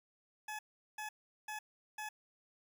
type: tone bursts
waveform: 20% pulse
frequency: 853 Hz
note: G#5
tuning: 46 cents sharp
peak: -36 dBFS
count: 4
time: 0.48-2.09 s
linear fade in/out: 5 ms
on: 110 ms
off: 390 ms
effects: none